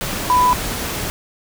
sine tone in noise, 995 Hz, B5, 13 cents sharp, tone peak -11 dBFS, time 0.3-0.53 s, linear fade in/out 0 ms, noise pink, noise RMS -24 dBFS, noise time 0.01-1.1 s, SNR +10 dB, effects none

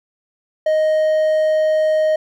triangle tone, 623 Hz, D#5, 2 cents sharp, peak -11 dBFS, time 0.66-2.16 s, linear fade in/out 5 ms, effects none

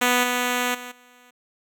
5% pulse tone with level steps, 246.9 Hz, B3, in tune, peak -6 / -10 / -23 / -39 dBFS, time 0.01-1.31 s, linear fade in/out 10 ms, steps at 0.23 / 0.74 / 0.91 s, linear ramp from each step 10 ms, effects none

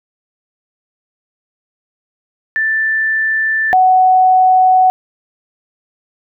sine tone pair in turn, 1767 / 744.7 Hz, A6 / F#5, +7 / +11 cents, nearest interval octave + minor third, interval 1496 cents, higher first, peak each -12 / -6 dBFS, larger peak second, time 2.56-3.73 / 3.73-4.9 s, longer neither, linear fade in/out 0 ms, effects none

